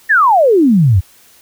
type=exponential sweep; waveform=sine; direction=down; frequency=1864.7 to 83.5 Hz; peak=-6 dBFS; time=0.09-1.01 s; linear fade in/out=20 ms; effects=white hiss -46 dBFS RMS until 1.41 s